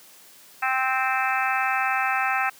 harmonic tone, 261.2 Hz, C4, 3 cents flat, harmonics 3 / 4 / 5 / 6 / 7 / 8 / 9 / 10, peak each -26 / -33 / -27 / -29 / -30 / -35 / -33 / -30 dBFS, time 0.62-2.5 s, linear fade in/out 10 ms, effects white hiss -50 dBFS RMS until 2.59 s + high-pass 150 Hz 12 dB/octave

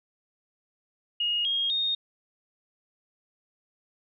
sine tone with pitch steps, 2867 / 3255 / 3697 Hz, F7 / G#7 / A#7, +45 / -36 / -15 cents, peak -24 dBFS, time 1.2-1.95 s, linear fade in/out 5 ms, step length 250 ms, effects none

